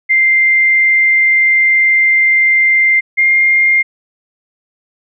sine tone pair in turn, 2093 / 2116 Hz, C7 / C7, 0 / +19 cents, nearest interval unison, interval 19 cents, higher second, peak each -7 dBFS, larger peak neither, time 0.09-3.01 / 3.17-3.83 s, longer first, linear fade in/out 20 ms, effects none

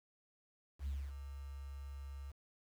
sine tone with ADSR envelope, 69.3 Hz, C#2, in tune, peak -34 dBFS, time 0.79-2.32 s, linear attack 80 ms, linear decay 240 ms, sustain -10 dB, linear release 17 ms, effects tanh soft clip ceiling -35 dBFS + 10-bit

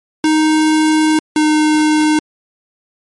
square tone pair in turn, 311.1 / 306.5 Hz, D#4 / D#4, 0 / -26 cents, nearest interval unison, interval 26 cents, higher first, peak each -10 dBFS, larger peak neither, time 0.24-1.19 / 1.36-2.19 s, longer first, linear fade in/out 2 ms, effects MP3 48 kbps

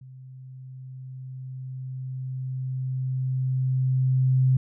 sine tone with level ramp, 130 Hz, C3, 11 cents flat, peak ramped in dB -42 to -16 dBFS, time 0.01-4.57 s, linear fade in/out 5 ms, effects none

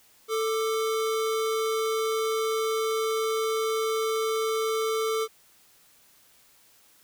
square tone pair together, 442.4 / 1183 Hz, A4 / D6, +9 / +12 cents, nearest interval octave + perfect fourth, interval 1703 cents, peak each -26 / -34 dBFS, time 0.28-5.28 s, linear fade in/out 50 ms, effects white hiss -59 dBFS RMS until 7.03 s

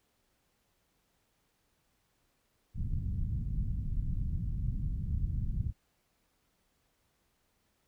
pink low-pass noise, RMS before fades -33 dBFS, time 2.74-5.73 s, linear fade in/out 50 ms, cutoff 160 Hz, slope 24 dB/octave, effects pink hiss -75 dBFS RMS until 7.87 s

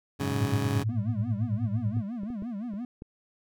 20% pulse chord, F# suspended second, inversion none, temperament just, 92.5 / 104.06 / 138.75 Hz, F#2 / G#2 / C#3, 0 / +4 / +2 cents, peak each -29 / -29 / -26 dBFS, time 0.19-0.84 s, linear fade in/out 20 ms
sine tone with tremolo, 110 Hz, A2, in tune, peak -22 dBFS, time 0.3-2.05 s, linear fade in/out 50 ms, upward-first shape triangle, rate 9.1 Hz, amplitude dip 100%
triangle tone with vibrato, 220 Hz, A3, in tune, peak -30 dBFS, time 0.89-2.85 s, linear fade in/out 2 ms, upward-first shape sine, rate 5.8 Hz, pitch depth 210 cents each way
clicks, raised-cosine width 3 ms, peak -31 / -30 / -30 / -27 / -33 / -27 dBFS, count 6, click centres 1.969 / 2.234 / 2.303 / 2.423 / 2.737 / 3.021 s
effects none

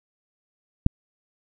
click, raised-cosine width 5 ms, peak -3 dBFS, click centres 0.864 s, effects none

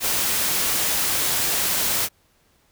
white noise, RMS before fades -22 dBFS, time 0-2.09 s, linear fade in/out 50 ms, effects pink hiss -62 dBFS RMS until 2.71 s

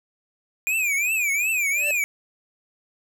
square tone with vibrato, 2422 Hz, D#7, 47 cents flat, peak -21 dBFS, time 0.67-2.04 s, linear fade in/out 0 ms, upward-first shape triangle, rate 2.7 Hz, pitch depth 190 cents each way
square tone with exponential growth, 587.3 Hz, D5, in tune, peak -27 dBFS, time 1.66-1.91 s, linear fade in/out 2 ms, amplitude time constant 53 ms
effects none

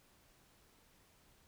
silence, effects pink hiss -68 dBFS RMS until 1.47 s

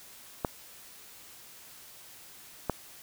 clicks, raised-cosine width 1 ms, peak -13 dBFS, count 2, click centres 0.448 / 2.697 s, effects white hiss -51 dBFS RMS until 3.02 s

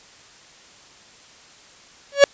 45% pulse tone with exponential growth, 563 Hz, C#5, 27 cents sharp, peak -3 dBFS, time 2.12-2.24 s, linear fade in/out 1 ms, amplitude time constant 24 ms, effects white hiss -48 dBFS RMS until 2.33 s + resampled to 16000 Hz

